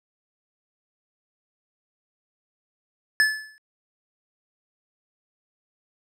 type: tone with exponential decay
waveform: square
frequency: 1732 Hz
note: A6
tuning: 28 cents flat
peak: -14 dBFS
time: 3.2-3.58 s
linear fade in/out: 0 ms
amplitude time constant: 81 ms
effects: low-pass 9000 Hz 12 dB/octave